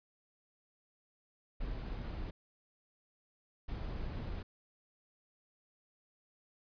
brown noise bursts at uneven times, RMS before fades -40 dBFS, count 2, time 1.6-2.31 / 3.68-4.43 s, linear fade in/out 10 ms, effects resampled to 11025 Hz

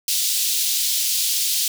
pink high-pass noise, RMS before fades -21 dBFS, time 0.08-1.68 s, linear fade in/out 2 ms, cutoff 3500 Hz, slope 24 dB/octave, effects none

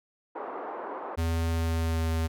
white band-pass noise, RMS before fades -37 dBFS, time 0.35-1.16 s, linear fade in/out 10 ms, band 330 to 1100 Hz, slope 24 dB/octave
square tone with pitch glide, 82.6 to 81.32 Hz, E2 to E2, +4 to -23 cents, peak -26 dBFS, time 1.17-2.28 s, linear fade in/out 20 ms, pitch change -27 cents, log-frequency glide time 1.49-2.08 s
effects none

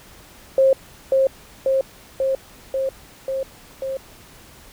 sine tone with echo, 534 Hz, C5, 35 cents sharp, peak -11 dBFS, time 0.58-0.73 s, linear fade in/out 2 ms, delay 540 ms, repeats 6, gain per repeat -2 dB, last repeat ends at 3.97 s, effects pink hiss -46 dBFS RMS until 4.72 s

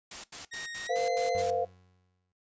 white noise bursts, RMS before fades -41 dBFS, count 7, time 0.11-1.506 s, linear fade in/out 5 ms, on 130 ms, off 81 ms
sawtooth tone with pitch glide, 1864.7 to 2057 Hz, A#6 to C7, 0 to -30 cents, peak -35 dBFS, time 0.51-1.43 s, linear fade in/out 20 ms, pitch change +170 cents, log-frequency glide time 0.85-0.99 s
sine chord, Bb suspended second, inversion none, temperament equal with one note detuned, 466.2 / 512.5 / 698.5 Hz, Bb4 / C5 / F5, 0 / -36 / 0 cents, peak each -32 / -31 / -30 dBFS, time 0.89-1.65 s, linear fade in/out 10 ms
30% pulse tone with exponential decay, 91.2 Hz, F#2, 24 cents flat, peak -37 dBFS, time 1.35-2.32 s, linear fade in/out 0 ms, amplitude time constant 210 ms
effects noise-tail reverb RT60 0.2 s tail -19 dB re dry + resampled to 16000 Hz

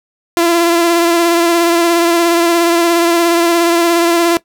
sawtooth tone with vibrato, 340 Hz, F4, 46 cents flat, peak -5 dBFS, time 0.37-4.37 s, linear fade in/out 0 ms, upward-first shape sine, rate 17 Hz, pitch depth 26 cents each way, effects noise-tail reverb RT60 0.1 s tail -18 dB re dry

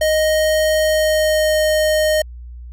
square tone with pitch glide, 622.3 to 618 Hz, D#5 to D#5, 0 to -12 cents, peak -14 dBFS, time 0.01-2.22 s, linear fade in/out 5 ms, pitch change -12 cents, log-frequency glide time 0.81-1.58 s, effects added 60 Hz sine -31 dBFS peak until 2.72 s

